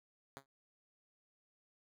5% pulse tone with exponential decay, 136.9 Hz, C#3, 21 cents flat, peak -34 dBFS, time 0.37-0.46 s, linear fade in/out 0 ms, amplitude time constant 18 ms, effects none

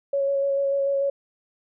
sine tone with vibrato, 554.4 Hz, C#5, in tune, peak -20 dBFS, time 0.13-1.1 s, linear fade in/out 5 ms, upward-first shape square, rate 6.8 Hz, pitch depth 11 cents each way, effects none

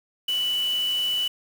sine tone in noise, 2969 Hz, F#7, 5 cents sharp, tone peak -22 dBFS, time 0.28-1.28 s, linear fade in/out 5 ms, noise white, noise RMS -39 dBFS, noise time 0.28-1.28 s, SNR +14 dB, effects none

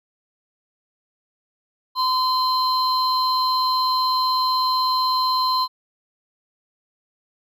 triangle tone pair together, 1024 / 4120 Hz, C6 / C8, -38 / -28 cents, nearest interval 2 octaves, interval 2410 cents, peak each -17 / -22 dBFS, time 1.95-5.68 s, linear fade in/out 50 ms, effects none

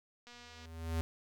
click train, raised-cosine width 0.2 ms, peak -37 dBFS, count 94, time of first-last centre 0.27-0.656 s, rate 241 Hz
square tone with exponential growth, 81.7 Hz, E2, 15 cents flat, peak -31 dBFS, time 0.32-1.01 s, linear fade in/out 0 ms, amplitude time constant 150 ms
effects none

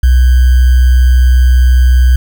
sine tone with sample-and-hold, 62.7 Hz, B1, 27 cents sharp, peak -3 dBFS, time 0.03-2.16 s, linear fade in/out 5 ms, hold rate 1575 Hz, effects none

